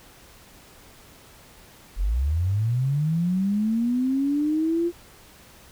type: linear sweep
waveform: sine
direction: up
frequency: 39.99 to 348.5 Hz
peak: -20 dBFS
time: 1.96-4.92 s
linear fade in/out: 50 ms
effects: pink hiss -50 dBFS RMS until 5.71 s